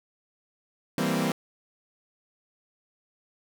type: chord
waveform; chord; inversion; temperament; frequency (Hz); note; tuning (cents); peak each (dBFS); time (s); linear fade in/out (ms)
sawtooth; C dominant seventh; first; equal; 164.81 / 196 / 233.1 / 261.6; E3 / G3 / Bb3 / C4; 0 / 0 / 0 / 0; -26; 0.98-1.32; 2
effects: none